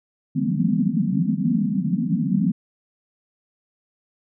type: band-pass noise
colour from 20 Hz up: pink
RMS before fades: -21 dBFS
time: 0.35-2.52 s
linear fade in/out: 10 ms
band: 150 to 260 Hz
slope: 96 dB/octave
effects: none